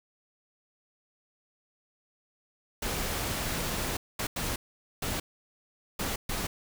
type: noise bursts at uneven times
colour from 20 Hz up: pink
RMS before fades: -32 dBFS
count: 6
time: 2.82-3.97 / 4.19-4.27 / 4.36-4.56 / 5.02-5.2 / 5.99-6.16 / 6.29-6.47 s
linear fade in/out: 5 ms
effects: none